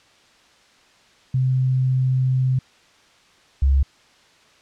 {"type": "tone pair in turn", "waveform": "sine", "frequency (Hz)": [129.6, 68.1], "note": ["C3", "C#2"], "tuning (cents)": [-16, -30], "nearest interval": "major seventh", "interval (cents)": 1114, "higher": "first", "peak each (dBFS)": [-16, -13], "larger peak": "second", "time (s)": [[1.34, 2.59], [3.62, 3.83]], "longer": "first", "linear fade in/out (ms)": 5, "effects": ["white hiss -54 dBFS RMS until 4.61 s", "low-pass 5000 Hz 12 dB/octave"]}